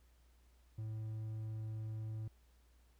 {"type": "tone", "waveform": "triangle", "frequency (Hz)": 109.5, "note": "A2", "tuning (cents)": -8, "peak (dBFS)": -38, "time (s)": [0.78, 2.28], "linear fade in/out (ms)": 5, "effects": ["added 60 Hz sine -65 dBFS peak until 2.99 s", "pink hiss -75 dBFS RMS until 2.99 s"]}